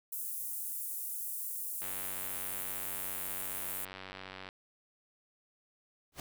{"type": "high-pass noise", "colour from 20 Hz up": "pink", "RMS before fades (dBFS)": -39, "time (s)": [0.12, 3.85], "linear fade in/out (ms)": 5, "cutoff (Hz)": 10000, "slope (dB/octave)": 24}
{"type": "click train", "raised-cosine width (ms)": 0.3, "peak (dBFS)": -28, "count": 254, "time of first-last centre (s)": [1.82, 4.489], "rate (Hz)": 94.8}
{"type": "noise with exponential growth", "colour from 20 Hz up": "pink", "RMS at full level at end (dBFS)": -38, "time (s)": [6.12, 6.2], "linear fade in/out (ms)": 2, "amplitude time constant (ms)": 16}
{"effects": []}